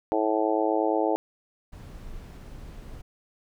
harmonic tone, 108.6 Hz, A2, 22 cents flat, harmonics 3 / 4 / 5 / 6 / 7 / 8, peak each -27 / -28 / -29 / -30 / -30 / -31 dBFS, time 0.12-1.16 s, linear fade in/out 0 ms
brown noise, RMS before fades -41 dBFS, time 1.72-3.02 s, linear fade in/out 10 ms
effects none

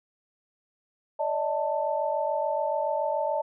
sine tone cluster, 581 / 628 / 886 Hz, D5 / D#5 / A5, -19 / +16 / +12 cents, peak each -29 dBFS, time 1.19-3.42 s, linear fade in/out 10 ms, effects none

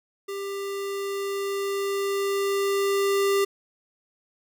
square tone with level ramp, 396.5 Hz, G4, 20 cents sharp, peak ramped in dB -31 to -20 dBFS, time 0.28-3.45 s, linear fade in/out 10 ms, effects none

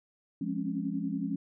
sine chord, Db major seventh, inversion first, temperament equal with one note detuned, 174.61 / 207.7 / 266.4 / 277.2 Hz, F3 / Ab3 / C4 / Db4, 0 / 0 / +31 / 0 cents, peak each -36 / -35 / -37 / -35 dBFS, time 0.41-1.36 s, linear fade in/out 5 ms, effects none

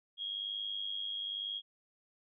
sine tone with amplitude modulation, 3281 Hz, G#7, 22 cents flat, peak -33 dBFS, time 0.17-1.62 s, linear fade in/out 50 ms, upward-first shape sine, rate 101 Hz, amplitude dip 65%, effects none

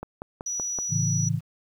click train, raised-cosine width 1 ms, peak -20 dBFS, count 5, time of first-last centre 0.03-0.788 s, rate 5.28 Hz
sine tone, 5870 Hz, F#8, 15 cents flat, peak -27 dBFS, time 0.46-1.29 s, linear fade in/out 5 ms
sine chord, A major, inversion none, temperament equal, 110 / 138.59 / 164.81 Hz, A2 / C#3 / E3, 0 / 0 / 0 cents, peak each -27 dBFS, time 0.89-1.41 s, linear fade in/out 50 ms
effects 9-bit

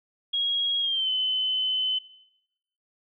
sine tone with pitch glide, 3294 to 3038 Hz, G#7 to F#7, -15 to +45 cents, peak -23 dBFS, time 0.33-1.99 s, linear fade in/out 10 ms, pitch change -140 cents, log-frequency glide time 0.8-1.1 s, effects noise-tail reverb RT60 0.9 s tail -19 dB re dry

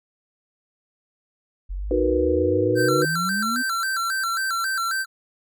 sine exponential sweep, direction up, 43.65 to 257.6 Hz, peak -26 dBFS, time 1.69-3.63 s, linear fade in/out 20 ms
sine chord, B major seventh, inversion first, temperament equal, 311.1 / 370 / 466.2 / 493.9 Hz, D#4 / F#4 / A#4 / B4, 0 / 0 / 0 / 0 cents, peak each -24 / -23 / -27 / -22 dBFS, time 1.91-3.05 s, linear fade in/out 2 ms
square tone with vibrato, 1452 Hz, F#6, 33 cents flat, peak -23 dBFS, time 2.75-5.06 s, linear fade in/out 50 ms, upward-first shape square, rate 3.7 Hz, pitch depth 120 cents each way
effects none

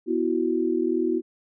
sine chord, B suspended fourth, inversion none, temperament equal, 246.9 / 329.6 / 370 Hz, B3 / E4 / F#4, 0 / 0 / 0 cents, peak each -28 / -24 / -25 dBFS, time 0.06-1.22 s, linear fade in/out 50 ms, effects none

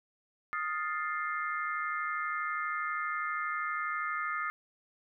sine chord, F dominant seventh, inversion third, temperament equal with one note detuned, 1244.5 / 1396.9 / 1760 / 2104 Hz, Eb6 / F6 / A6 / C7, 0 / 0 / 0 / +9 cents, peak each -34 / -39 / -39 / -39 dBFS, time 0.53-4.5 s, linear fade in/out 0 ms, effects none

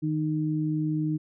sine tone pair together, 155.56 / 307.9 Hz, D#3 / D#4, 0 / -18 cents, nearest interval octave, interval 1182 cents, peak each -27 dBFS, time 0.02-1.18 s, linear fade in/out 20 ms, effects none

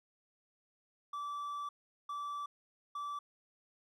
triangle tone bursts at uneven times, 1160 Hz, D6, 22 cents flat, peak -36 dBFS, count 3, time 1.13-1.69 / 2.09-2.46 / 2.95-3.19 s, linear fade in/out 5 ms, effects none

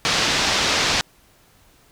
white low-pass noise, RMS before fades -20 dBFS, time 0.05-1.01 s, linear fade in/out 0 ms, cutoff 5500 Hz, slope 24 dB/octave, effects pink hiss -55 dBFS RMS until 1.91 s

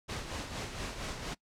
pink noise with tremolo, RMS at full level -37 dBFS, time 0.08-1.35 s, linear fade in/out 20 ms, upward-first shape sine, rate 4.3 Hz, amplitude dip 50%, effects noise-tail reverb RT60 0.1 s tail -23 dB re dry + low-pass 7000 Hz 12 dB/octave

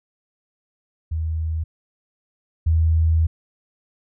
sine tone pair in turn, 80 / 80.84 Hz, D#2 / E2, +49 / -33 cents, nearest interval unison, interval 18 cents, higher second, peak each -21 / -14 dBFS, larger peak second, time 1.11-1.64 / 2.66-3.27 s, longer second, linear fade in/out 10 ms, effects none

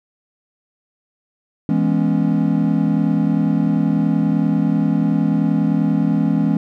triangle chord, C# minor seventh, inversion first, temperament equal, 164.81 / 207.7 / 246.9 / 277.2 Hz, E3 / G#3 / B3 / C#4, 0 / 0 / 0 / 0 cents, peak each -17 / -17 / -20 / -18 dBFS, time 1.69-6.57 s, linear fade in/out 2 ms, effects none

